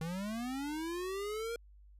square linear sweep, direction up, 156.4 to 472.7 Hz, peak -37 dBFS, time 0.01-1.56 s, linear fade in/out 2 ms, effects added 50 Hz sine -55 dBFS peak until 1.99 s + resampled to 32000 Hz

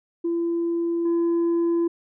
sine tone with level steps, 338.6 Hz, E4, 46 cents sharp, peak -20 / -16 dBFS, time 0.24-1.88 s, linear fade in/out 10 ms, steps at 1.05 s, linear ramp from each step 5 ms, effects tanh soft clip ceiling -18 dBFS

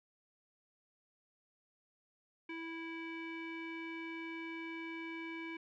square tone with low-pass filter, 328.6 Hz, E4, 5 cents flat, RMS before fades -44 dBFS, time 2.49-5.57 s, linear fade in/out 5 ms, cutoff 2400 Hz, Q 5.4, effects none

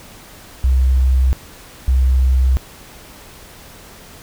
sine tone pair in turn, 64.7 / 64.7 Hz, C2 / C2, -19 / -19 cents, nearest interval unison, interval 0 cents, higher neither, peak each -10 dBFS, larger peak neither, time 0.64-1.33 / 1.88-2.57 s, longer neither, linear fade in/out 0 ms, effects pink hiss -40 dBFS RMS until 4.22 s

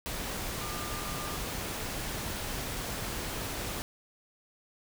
sine tone in noise, 1200 Hz, D6, 37 cents sharp, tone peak -42 dBFS, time 0.61-1.36 s, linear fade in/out 0 ms, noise pink, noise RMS -36 dBFS, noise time 0.06-3.82 s, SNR -9 dB, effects none

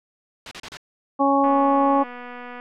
white noise bursts, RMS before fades -31 dBFS, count 4, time 0.46-0.771 s, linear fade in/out 2 ms, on 53 ms, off 33 ms
harmonic tone, 277.2 Hz, C#4, in tune, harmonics 1 / 2 / 3 / 4, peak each -20 / -22 / -20 / -22 dBFS, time 1.19-2.04 s, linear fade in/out 20 ms
click train, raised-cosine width 0.5 ms, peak -23 dBFS, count 285, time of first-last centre 1.44-2.599 s, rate 245 Hz
effects low-pass 4000 Hz 12 dB/octave

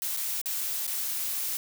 blue noise with dropouts, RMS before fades -31 dBFS, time 0.02-1.57 s, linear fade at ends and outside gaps 0 ms, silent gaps 0.165-0.172 / 0.415-0.458 / 0.867-0.877 s, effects none

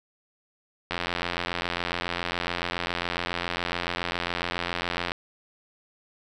click train, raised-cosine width 0.3 ms, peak -11 dBFS, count 368, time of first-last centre 0.91-5.119 s, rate 87.2 Hz, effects none

